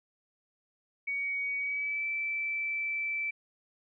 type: tone with pitch glide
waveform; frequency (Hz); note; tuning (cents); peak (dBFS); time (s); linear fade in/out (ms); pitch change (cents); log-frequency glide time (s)
sine; 2249 to 2324; C#7 to D7; +24 to -19; -30; 1.07-3.31; 10; +57; 1.56-2.06
effects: none